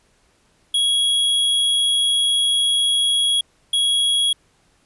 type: tone bursts at uneven times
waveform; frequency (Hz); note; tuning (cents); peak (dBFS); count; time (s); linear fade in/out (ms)
square; 3322; G#7; 0; -16; 2; 0.74-3.41 / 3.73-4.33; 5
effects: pink hiss -60 dBFS RMS until 4.85 s + resampled to 24000 Hz